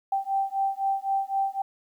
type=beating tone pair; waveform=sine; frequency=780 / 783.9 Hz; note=G5 / G5; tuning=-9 / 0 cents; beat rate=3.9 Hz; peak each=-27 dBFS; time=0.12-1.62 s; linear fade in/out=5 ms; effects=10-bit